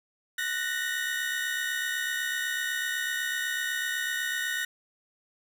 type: tone cluster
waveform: 35% pulse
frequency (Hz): 1480 / 1829 / 1897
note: F#6 / A#6 / A#6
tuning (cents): 0 / -33 / +30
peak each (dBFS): -32 / -30 / -33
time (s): 0.38-4.65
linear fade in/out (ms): 5
effects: none